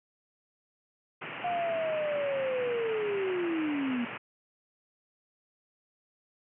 white band-pass noise, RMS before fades -40 dBFS, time 1.21-4.18 s, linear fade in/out 10 ms, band 110 to 2900 Hz, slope 96 dB/octave
sine linear sweep, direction down, 716 to 233.1 Hz, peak -28 dBFS, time 1.44-4.05 s, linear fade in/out 5 ms
effects none

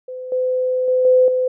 sine tone with level steps, 509 Hz, C5, 48 cents flat, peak -27 / -16 / -13 / -9 / -15 dBFS, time 0.08-1.48 s, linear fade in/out 5 ms, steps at 0.32 / 0.88 / 1.05 / 1.28 s, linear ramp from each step 2 ms, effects none

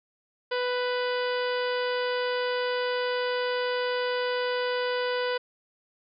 harmonic tone with a mistuned harmonic, 495.6 Hz, B4, 6 cents sharp, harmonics 1 / 2 / 3 / 4 / 5 / 6 / 7 / 8 / 9 / 10, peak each -27 / -34 / -34 / -39 / -43 / -39 / -43 / -46 / -48 / -43 dBFS, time 0.51-5.38 s, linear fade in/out 10 ms, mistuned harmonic 10, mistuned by -46 cents, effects none

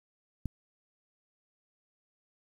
click, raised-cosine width 5 ms, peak -21 dBFS, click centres 0.457 s, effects 9-bit

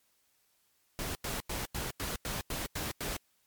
pink noise bursts, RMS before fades -36 dBFS, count 9, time 0.99-3.166 s, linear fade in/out 0 ms, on 160 ms, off 92 ms, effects white hiss -72 dBFS RMS until 3.46 s + MP3 96 kbps

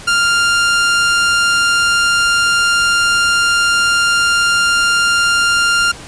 sawtooth tone, 1396.9 Hz, F6, in tune, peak -7 dBFS, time 0.07-5.92 s, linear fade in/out 10 ms, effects pink hiss -33 dBFS RMS until 6.07 s + resampled to 22050 Hz

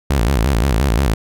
sawtooth tone with vibrato, 61.74 Hz, B1, in tune, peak -9 dBFS, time 0.1-1.14 s, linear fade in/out 5 ms, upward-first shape square, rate 5.7 Hz, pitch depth 210 cents each way, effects none

